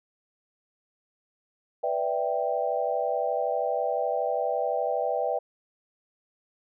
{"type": "chord", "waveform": "sine", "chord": "E minor seventh", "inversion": "second", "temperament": "equal", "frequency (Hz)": [493.9, 587.3, 659.3, 784], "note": ["B4", "D5", "E5", "G5"], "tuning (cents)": [0, 0, 0, 0], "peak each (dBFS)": -30, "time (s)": [1.83, 5.39], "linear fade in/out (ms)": 10, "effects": []}